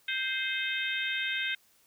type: harmonic tone with a mistuned harmonic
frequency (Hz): 523.3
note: C5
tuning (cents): 0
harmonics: 3 / 4 / 5 / 6 / 7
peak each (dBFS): -34 / -35 / -36 / -37 / -37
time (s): 0.08-1.55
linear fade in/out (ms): 5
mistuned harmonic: 5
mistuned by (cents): -34
effects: white hiss -65 dBFS RMS until 1.86 s